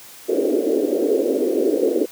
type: band-pass noise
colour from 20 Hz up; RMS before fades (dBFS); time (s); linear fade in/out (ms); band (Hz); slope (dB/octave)
white; -19; 0.28-2.06; 20; 280 to 510; 48
effects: white hiss -42 dBFS RMS until 2.11 s + high-pass 100 Hz 12 dB/octave